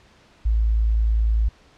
sine tone, 55 Hz, A1, in tune, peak -16 dBFS, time 0.45-1.49 s, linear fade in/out 10 ms, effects pink hiss -54 dBFS RMS until 1.77 s + low-pass 5000 Hz 12 dB/octave

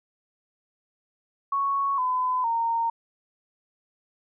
sine tone with pitch steps, 1108.7 / 1010.8 / 921.6 Hz, C#6 / B5 / A#5, 0 / +40 / -20 cents, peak -22 dBFS, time 1.52-2.9 s, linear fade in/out 5 ms, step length 460 ms, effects none

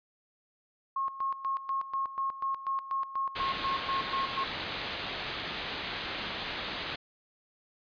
sine tone with tremolo, 1082 Hz, C#6, 42 cents flat, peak -28 dBFS, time 0.96-4.44 s, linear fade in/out 5 ms, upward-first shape square, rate 4.1 Hz, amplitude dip 75%
white low-pass noise, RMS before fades -37 dBFS, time 3.35-6.96 s, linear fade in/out 10 ms, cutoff 4200 Hz, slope 48 dB/octave
effects resampled to 11025 Hz

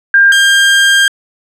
sine / 30% pulse tone pair in turn, 1600 / 1600 Hz, G6 / G6, +35 / +35 cents, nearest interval unison, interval 0 cents, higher neither, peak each -3 dBFS, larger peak neither, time 0.14-0.32 / 0.32-1.08 s, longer second, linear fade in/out 2 ms, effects low-pass 10000 Hz 12 dB/octave

